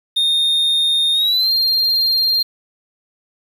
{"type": "tone with pitch glide", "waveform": "triangle", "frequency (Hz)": [3672, 4194], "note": ["A#7", "C8"], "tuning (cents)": [-27, 3], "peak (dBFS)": -12, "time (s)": [0.16, 2.43], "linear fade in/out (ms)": 10, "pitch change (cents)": 230, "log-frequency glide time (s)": [1.13, 1.5], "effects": ["7-bit"]}